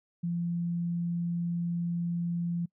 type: tone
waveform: sine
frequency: 171.7 Hz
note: F3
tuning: 29 cents flat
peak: -28 dBFS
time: 0.23-2.66 s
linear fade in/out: 10 ms
effects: noise-tail reverb RT60 0.1 s tail -26 dB re dry